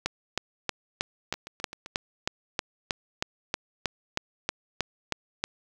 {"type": "two click trains", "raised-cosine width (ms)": 0.2, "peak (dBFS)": [-9, -22], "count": [18, 5], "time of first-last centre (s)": [[0.06, 5.44], [1.34, 1.861]], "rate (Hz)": [3.16, 7.68], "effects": ["7-bit"]}